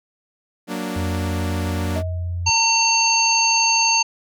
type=chord; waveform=sawtooth; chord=Gb augmented; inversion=none; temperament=equal; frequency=185 / 233.1 / 293.7 Hz; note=Gb3 / Bb3 / D4; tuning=0 / 0 / 0 cents; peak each=-25 dBFS; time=0.67-2.03 s; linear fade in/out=50 ms
type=tone; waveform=sine; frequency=87.31 Hz; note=F2; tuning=in tune; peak=-22 dBFS; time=0.96-2.5 s; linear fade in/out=5 ms
type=tone with exponential decay; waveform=sine; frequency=635 Hz; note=D#5; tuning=35 cents sharp; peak=-23 dBFS; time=1.96-2.47 s; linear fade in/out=1 ms; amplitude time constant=110 ms
type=harmonic tone; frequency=908 Hz; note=A#5; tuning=46 cents flat; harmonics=1 / 3 / 5 / 7; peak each=-20 / -20 / -20 / -20 dBFS; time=2.46-4.03 s; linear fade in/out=10 ms
effects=none